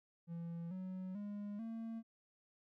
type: tone with pitch steps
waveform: triangle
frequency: 168.7 / 186.11 / 205.3 / 226.5 Hz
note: E3 / F#3 / G#3 / A#3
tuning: +40 / +10 / -20 / -50 cents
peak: -40 dBFS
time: 0.27-2.03 s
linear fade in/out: 50 ms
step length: 440 ms
effects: none